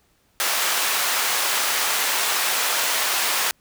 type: high-pass noise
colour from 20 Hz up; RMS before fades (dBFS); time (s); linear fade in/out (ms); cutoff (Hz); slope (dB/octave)
pink; -22; 0.4-3.51; 0; 930; 12
effects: pink hiss -63 dBFS RMS until 3.6 s